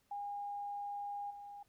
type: tone with level steps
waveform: sine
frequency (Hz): 813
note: G#5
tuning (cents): -37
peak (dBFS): -39 / -47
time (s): 0.11-1.63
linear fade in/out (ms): 5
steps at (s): 1.3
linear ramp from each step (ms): 10
effects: pink hiss -75 dBFS RMS until 1.68 s